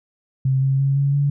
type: tone with pitch steps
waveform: sine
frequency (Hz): 132.8 / 135.12 / 137.48 / 139.89 / 142.33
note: C3 / C#3 / C#3 / C#3 / C#3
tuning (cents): +26 / -44 / -14 / +16 / +46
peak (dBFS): -15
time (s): 0.45-1.3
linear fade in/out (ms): 5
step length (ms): 170
effects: none